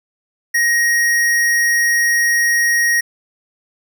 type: tone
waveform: square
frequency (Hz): 1880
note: A#6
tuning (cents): +14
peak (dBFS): -13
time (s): 0.54-3.01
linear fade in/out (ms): 10
effects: none